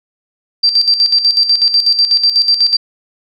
sine tone with tremolo, 4699 Hz, D8, in tune, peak -6 dBFS, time 0.63-2.77 s, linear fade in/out 10 ms, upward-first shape square, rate 8.1 Hz, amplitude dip 65%, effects none

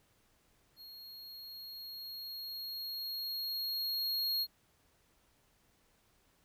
square tone with level ramp, 4281 Hz, C8, 39 cents sharp, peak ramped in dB -50 to -31 dBFS, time 0.76-4.47 s, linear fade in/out 50 ms, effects pink hiss -71 dBFS RMS until 6.44 s

